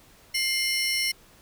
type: tone cluster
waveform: 35% pulse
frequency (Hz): 2115 / 2980 / 5460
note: C7 / F#7 / F8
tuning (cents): +18 / +12 / -40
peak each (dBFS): -25 / -31 / -25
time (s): 0.34-1.12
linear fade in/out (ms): 10
effects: pink hiss -55 dBFS RMS until 1.41 s